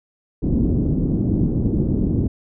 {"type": "low-pass noise", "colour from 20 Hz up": "white", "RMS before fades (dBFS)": -19, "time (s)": [0.42, 2.28], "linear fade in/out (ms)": 10, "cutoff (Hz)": 290, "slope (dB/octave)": 24, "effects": []}